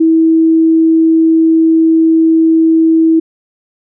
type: tone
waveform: sine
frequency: 324 Hz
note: E4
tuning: 30 cents flat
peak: -5 dBFS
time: 0-3.2 s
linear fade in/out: 10 ms
effects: none